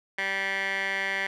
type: tone with band-pass filter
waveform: 15% pulse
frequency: 194.6 Hz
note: G3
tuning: 12 cents flat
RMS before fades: -29 dBFS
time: 0.18-1.27 s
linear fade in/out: 5 ms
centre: 2000 Hz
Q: 3
effects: none